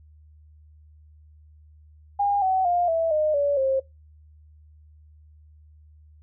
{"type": "tone with pitch steps", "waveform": "sine", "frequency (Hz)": [809, 754.8, 704.3, 657.1, 613.1, 572, 533.7], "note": ["G#5", "F#5", "F5", "E5", "D#5", "D5", "C5"], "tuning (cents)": [-46, 34, 14, -6, -26, -46, 34], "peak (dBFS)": -19, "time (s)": [2.19, 3.8], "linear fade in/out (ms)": 10, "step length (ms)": 230, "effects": ["noise-tail reverb RT60 0.2 s tail -22 dB re dry", "added 76 Hz sine -49 dBFS peak until 6.22 s"]}